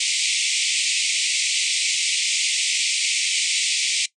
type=band-pass noise; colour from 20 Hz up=pink; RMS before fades=-22 dBFS; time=0-4.06 s; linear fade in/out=5 ms; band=2100 to 9000 Hz; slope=96 dB/octave; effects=noise-tail reverb RT60 0.1 s tail -18 dB re dry